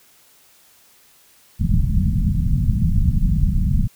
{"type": "low-pass noise", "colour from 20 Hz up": "pink", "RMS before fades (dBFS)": -17, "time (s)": [1.59, 3.88], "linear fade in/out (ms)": 20, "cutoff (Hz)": 210, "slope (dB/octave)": 48, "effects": ["white hiss -53 dBFS RMS until 3.95 s"]}